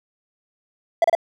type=tone bursts; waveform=triangle; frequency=670 Hz; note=E5; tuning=28 cents sharp; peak=-10 dBFS; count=3; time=1.02-1.151 s; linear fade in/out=2 ms; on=23 ms; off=31 ms; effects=none